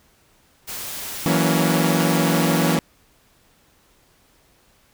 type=noise; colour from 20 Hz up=white; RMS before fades=-31 dBFS; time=0.67-2.76 s; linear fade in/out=20 ms
type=chord; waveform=sawtooth; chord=F# dominant seventh; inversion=third; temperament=equal with one note detuned; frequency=164.81 / 185 / 233.1 / 280.9 Hz; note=E3 / F#3 / A#3 / C#4; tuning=0 / 0 / 0 / +23 cents; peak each=-16 / -20 / -20 / -19 dBFS; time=1.26-2.79 s; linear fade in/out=0 ms
effects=pink hiss -58 dBFS RMS until 4.93 s